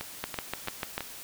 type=two click trains; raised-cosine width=0.3 ms; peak=-14 / -18 dBFS; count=6 / 4; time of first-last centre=0.24-0.98 / 0.01-1.007 s; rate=6.76 / 3.01 Hz; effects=white hiss -44 dBFS RMS until 1.23 s